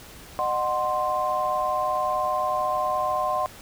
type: chord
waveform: sine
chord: C diminished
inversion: first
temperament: equal with one note detuned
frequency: 610.9 / 740 / 1046.5 Hz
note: Eb5 / Gb5 / C6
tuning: -32 / 0 / 0 cents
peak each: -28 / -27 / -25 dBFS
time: 0.39-3.46 s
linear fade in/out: 0 ms
effects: pink hiss -45 dBFS RMS until 3.61 s